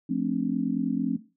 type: chord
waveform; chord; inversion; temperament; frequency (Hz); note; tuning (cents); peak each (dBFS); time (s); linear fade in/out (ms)
sine; D minor seventh; first; just; 176.2 / 220.2 / 264.3 / 293.7; F3 / A3 / C4 / D4; +16 / +2 / +18 / 0; -31 / -30 / -27 / -32; 0.09-1.17; 10
effects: noise-tail reverb RT60 0.3 s tail -17 dB re dry